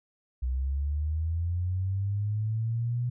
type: linear sweep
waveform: sine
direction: up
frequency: 61.74 to 123.3 Hz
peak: -26 dBFS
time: 0.42-3.1 s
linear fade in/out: 10 ms
effects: none